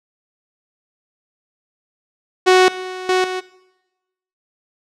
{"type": "tone with level steps", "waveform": "sawtooth", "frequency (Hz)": 370, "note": "F#4", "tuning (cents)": 0, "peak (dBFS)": [-4, -22, -9, -17], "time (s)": [2.46, 3.41], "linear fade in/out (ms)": 20, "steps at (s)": [2.68, 3.09, 3.24], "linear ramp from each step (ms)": 2, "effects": ["noise-tail reverb RT60 1.0 s tail -19 dB re dry", "low-pass 6000 Hz 12 dB/octave"]}